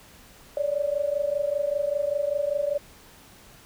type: tone pair together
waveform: sine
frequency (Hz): 564.9 / 590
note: C#5 / D5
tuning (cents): +33 / +8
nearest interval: minor second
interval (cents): 75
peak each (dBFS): -26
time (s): 0.57-2.78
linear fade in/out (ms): 2
effects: pink hiss -51 dBFS RMS until 3.65 s